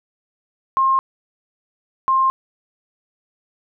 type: tone pair in turn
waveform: sine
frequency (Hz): 1066 / 1058.6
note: C6 / C6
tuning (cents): +32 / +20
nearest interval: unison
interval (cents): 12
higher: first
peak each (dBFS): -13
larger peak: neither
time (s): 0.77-0.99 / 2.08-2.3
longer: neither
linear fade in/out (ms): 0
effects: none